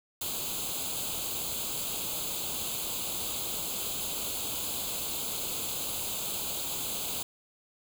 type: noise with comb filter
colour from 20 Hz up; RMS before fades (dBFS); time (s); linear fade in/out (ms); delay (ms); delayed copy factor
white; -34; 0.21-7.23; 5; 0.27; +0.85
effects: none